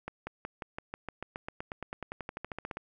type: accelerating click train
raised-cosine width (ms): 0.5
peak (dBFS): -22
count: 25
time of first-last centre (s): 0.08-2.77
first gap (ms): 190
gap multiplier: 0.95
effects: none